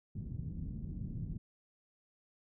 white low-pass noise, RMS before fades -41 dBFS, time 0.15-1.38 s, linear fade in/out 5 ms, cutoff 190 Hz, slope 24 dB/octave, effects none

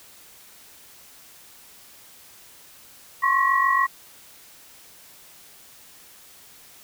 sine tone cluster, 1060 / 1107 / 1913 Hz, C6 / C#6 / A#6, +22 / -3 / +44 cents, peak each -22 / -21 / -22 dBFS, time 3.22-3.87 s, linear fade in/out 20 ms, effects white hiss -49 dBFS RMS until 6.83 s

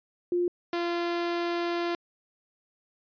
sine / sawtooth tone pair in turn, 352.2 / 344.4 Hz, F4 / F4, +15 / -24 cents, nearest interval unison, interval 39 cents, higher first, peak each -23 dBFS, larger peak neither, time 0.32-0.48 / 0.73-1.95 s, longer second, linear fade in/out 2 ms, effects resampled to 11025 Hz

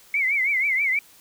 sine tone with vibrato, 2169 Hz, C#7, 38 cents flat, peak -19 dBFS, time 0.14-0.99 s, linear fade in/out 2 ms, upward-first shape triangle, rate 6.2 Hz, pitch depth 150 cents each way, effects white hiss -52 dBFS RMS until 1.2 s

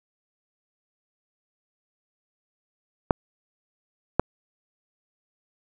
clicks, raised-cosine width 1 ms, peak -3 dBFS, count 2, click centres 3.108 / 4.196 s, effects none

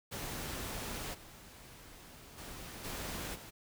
pink noise with level steps, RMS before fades -41 / -54 / -47 / -41 / -50 dBFS, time 0.11-3.51 s, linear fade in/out 20 ms, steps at 1.13 / 2.37 / 2.83 / 3.34 s, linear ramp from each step 20 ms, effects none

